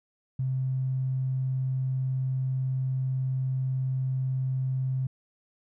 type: tone with tanh clipping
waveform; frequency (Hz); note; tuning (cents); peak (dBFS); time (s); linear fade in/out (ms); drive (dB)
triangle; 130.9; C3; +1; -25; 0.39-5.07; 5; 3
effects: none